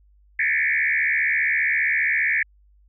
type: tone with frequency modulation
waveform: sine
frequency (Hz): 2008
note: B6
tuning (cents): +28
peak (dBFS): -18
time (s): 0.39-2.43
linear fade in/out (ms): 5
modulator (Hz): 75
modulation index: 4.1
effects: added 50 Hz sine -53 dBFS peak until 2.88 s